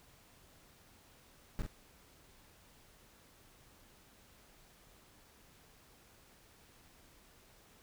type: noise with echo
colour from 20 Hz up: brown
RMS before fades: -35 dBFS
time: 1.59-1.62 s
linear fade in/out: 0 ms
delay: 43 ms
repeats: 1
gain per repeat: -5 dB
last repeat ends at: 1.663 s
effects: pink hiss -63 dBFS RMS until 7.82 s